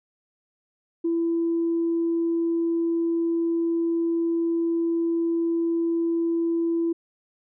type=tone; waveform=sine; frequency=334.5 Hz; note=E4; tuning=25 cents sharp; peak=-20 dBFS; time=1.04-6.93 s; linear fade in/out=10 ms; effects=tanh soft clip ceiling -16 dBFS